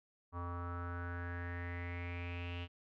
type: tone with low-pass filter sweep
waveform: square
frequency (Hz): 87.31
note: F2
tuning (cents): 0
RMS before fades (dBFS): -42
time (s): 0.32-2.68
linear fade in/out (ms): 50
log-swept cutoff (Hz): 1100 to 2900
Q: 7
effects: none